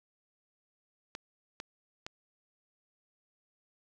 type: clicks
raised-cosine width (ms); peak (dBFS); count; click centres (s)
0.2; -22; 3; 1.151 / 1.601 / 2.065
effects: none